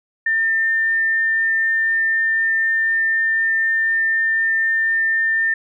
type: tone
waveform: sine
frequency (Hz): 1801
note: A6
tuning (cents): +40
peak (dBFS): -15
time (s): 0.26-5.54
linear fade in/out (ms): 5
effects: none